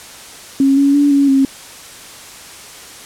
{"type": "tone with pitch steps", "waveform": "sine", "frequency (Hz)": [272.7, 279.8, 287, 280.1, 270.2], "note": ["C#4", "C#4", "D4", "C#4", "C#4"], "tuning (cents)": [-28, 16, -40, 18, -44], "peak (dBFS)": -8, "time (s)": [0.6, 1.45], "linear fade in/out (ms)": 2, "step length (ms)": 170, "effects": ["white hiss -35 dBFS RMS until 3.05 s", "low-pass 10000 Hz 12 dB/octave"]}